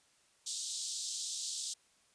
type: band-pass noise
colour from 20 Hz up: white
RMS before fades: -40 dBFS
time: 0.46-1.74 s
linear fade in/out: 10 ms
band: 3500 to 8600 Hz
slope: 48 dB/octave
effects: white hiss -69 dBFS RMS until 2.14 s + resampled to 22050 Hz